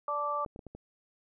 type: harmonic tone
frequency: 292.2 Hz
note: D4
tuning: 9 cents flat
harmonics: 2 / 3 / 4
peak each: -36 / -38 / -31 dBFS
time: 0.08-0.45 s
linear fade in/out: 2 ms
type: clicks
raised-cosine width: 2 ms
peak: -31 dBFS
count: 5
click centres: 0.462 / 0.561 / 0.592 / 0.667 / 0.75 s
effects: none